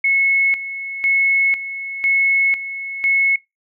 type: tone with tremolo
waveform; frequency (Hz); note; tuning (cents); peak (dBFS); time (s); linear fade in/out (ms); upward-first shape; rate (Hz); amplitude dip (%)
sine; 2190; C#7; -22; -13; 0.04-3.36; 5; square; 1; 75
effects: noise-tail reverb RT60 0.2 s tail -21 dB re dry